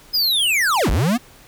square linear two-way sweep, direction down then up, 5110 to 35.5 to 257.8 Hz, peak -16 dBFS, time 0.13-1.18 s, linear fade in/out 20 ms, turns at 0.9 s, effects pink hiss -47 dBFS RMS until 1.47 s

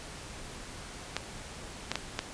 clicks, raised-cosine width 0.2 ms, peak -12 dBFS, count 4, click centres 1.166 / 1.916 / 1.956 / 2.191 s, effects pink hiss -44 dBFS RMS until 2.33 s + resampled to 22050 Hz

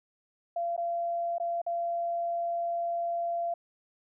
sine tone with dropouts, 685 Hz, F5, 34 cents flat, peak -28 dBFS, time 0.56-3.54 s, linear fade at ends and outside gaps 5 ms, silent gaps 0.765-0.777 / 1.383-1.399 / 1.617-1.664 s, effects none

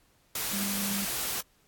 sine tone in noise, 199.6 Hz, G3, 32 cents sharp, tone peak -32 dBFS, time 0.53-1.05 s, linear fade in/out 5 ms, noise white, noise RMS -32 dBFS, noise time 0.35-1.41 s, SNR -3 dB, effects pink hiss -66 dBFS RMS until 1.67 s + AAC 64 kbps

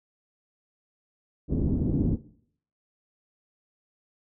white low-pass noise, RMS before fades -25 dBFS, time 1.48-2.18 s, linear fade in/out 50 ms, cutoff 290 Hz, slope 24 dB/octave, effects noise-tail reverb RT60 0.6 s tail -17 dB re dry

